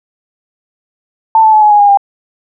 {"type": "tone with pitch steps", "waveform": "sine", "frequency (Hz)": [889, 873.7, 858.7, 844, 829.5, 815.2, 801.2], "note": ["A5", "A5", "A5", "G#5", "G#5", "G#5", "G5"], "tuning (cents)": [18, -12, -42, 28, -2, -32, 38], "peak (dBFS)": -3, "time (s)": [1.35, 1.973], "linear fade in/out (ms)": 2, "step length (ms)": 89, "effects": []}